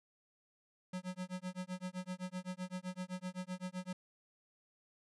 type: tone with tremolo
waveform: square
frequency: 183.2 Hz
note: F#3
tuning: 17 cents flat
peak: -38 dBFS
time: 0.93-3.93 s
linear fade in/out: 5 ms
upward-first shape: sine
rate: 7.8 Hz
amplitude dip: 100%
effects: resampled to 24000 Hz